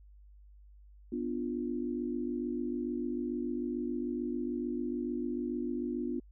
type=chord; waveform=sine; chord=B diminished; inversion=none; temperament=equal; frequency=246.9 / 293.7 / 349.2 Hz; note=B3 / D4 / F4; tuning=0 / 0 / 0 cents; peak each=-35 / -38 / -37 dBFS; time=1.12-6.2 s; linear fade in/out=5 ms; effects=added 50 Hz sine -53 dBFS peak until 6.31 s